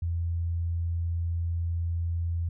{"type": "tone", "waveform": "sine", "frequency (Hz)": 84.6, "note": "E2", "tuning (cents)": 45, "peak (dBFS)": -26, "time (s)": [0.02, 2.49], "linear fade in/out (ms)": 5, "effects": []}